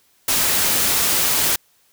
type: noise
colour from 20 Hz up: white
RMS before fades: -18 dBFS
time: 0.28-1.56 s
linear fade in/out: 5 ms
effects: white hiss -59 dBFS RMS until 1.92 s